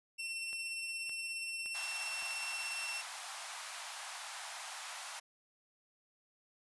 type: tone with tremolo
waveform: sawtooth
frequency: 2705 Hz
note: E7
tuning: 44 cents sharp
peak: -34 dBFS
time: 0.18-3.02 s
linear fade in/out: 20 ms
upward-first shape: sine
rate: 17 Hz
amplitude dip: 25%
type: click train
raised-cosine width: 0.3 ms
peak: -37 dBFS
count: 4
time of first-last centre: 0.53-2.225 s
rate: 1.77 Hz
type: high-pass noise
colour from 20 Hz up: pink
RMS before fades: -45 dBFS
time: 1.74-5.2 s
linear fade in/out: 10 ms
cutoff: 700 Hz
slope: 48 dB/octave
effects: resampled to 24000 Hz